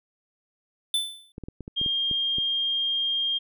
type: tone with exponential decay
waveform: square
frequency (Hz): 3520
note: A7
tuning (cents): 0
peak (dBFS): -20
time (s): 0.94-1.32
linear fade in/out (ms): 2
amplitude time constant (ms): 81
type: clicks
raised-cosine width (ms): 3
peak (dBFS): -23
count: 9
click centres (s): 1.381 / 1.437 / 1.485 / 1.607 / 1.679 / 1.814 / 1.862 / 2.113 / 2.384
type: tone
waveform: sine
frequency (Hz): 3214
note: G7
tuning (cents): +43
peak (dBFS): -23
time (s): 1.76-3.39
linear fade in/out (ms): 20
effects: none